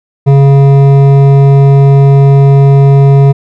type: tone with hard clipping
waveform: sine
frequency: 138.59 Hz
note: C#3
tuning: in tune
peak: -3 dBFS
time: 0.26-3.33 s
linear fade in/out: 20 ms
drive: 11 dB
effects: none